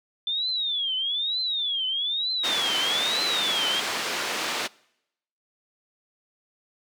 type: tone with vibrato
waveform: sine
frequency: 3520 Hz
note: A7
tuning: in tune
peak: -24 dBFS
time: 0.27-3.8 s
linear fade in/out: 2 ms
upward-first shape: triangle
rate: 1.1 Hz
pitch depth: 270 cents each way
type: band-pass noise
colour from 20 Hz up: white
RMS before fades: -29 dBFS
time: 2.43-4.68 s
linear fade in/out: 20 ms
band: 260 to 3900 Hz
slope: 12 dB/octave
effects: noise-tail reverb RT60 0.8 s tail -24 dB re dry